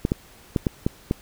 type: clicks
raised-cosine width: 3 ms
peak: -7 dBFS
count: 6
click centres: 0.051 / 0.119 / 0.562 / 0.668 / 0.865 / 1.111 s
effects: pink hiss -50 dBFS RMS until 1.21 s